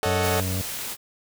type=chord; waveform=sawtooth; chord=D# half-diminished seventh; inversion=second; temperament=equal; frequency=440 / 554.4 / 622.3 / 740 Hz; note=A4 / C#5 / D#5 / F#5; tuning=0 / 0 / 0 / 0 cents; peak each=-22 / -26 / -25 / -25 dBFS; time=0.03-0.4 s; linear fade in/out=0 ms
type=harmonic tone; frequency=92.9 Hz; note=F#2; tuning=7 cents sharp; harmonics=1 / 2 / 3 / 5 / 6 / 7; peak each=-26 / -32 / -36 / -40 / -42 / -43 dBFS; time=0.05-0.62 s; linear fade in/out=10 ms
type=noise; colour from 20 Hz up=white; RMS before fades=-32 dBFS; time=0.21-0.97 s; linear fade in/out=50 ms
effects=none